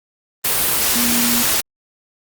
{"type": "tone in noise", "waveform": "sine", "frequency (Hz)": 238.6, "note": "A#3", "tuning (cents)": 41, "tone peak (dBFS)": -20, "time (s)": [0.95, 1.43], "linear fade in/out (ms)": 10, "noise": "white", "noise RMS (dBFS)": -17, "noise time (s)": [0.44, 1.61], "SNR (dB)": -6, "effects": ["Opus 32 kbps"]}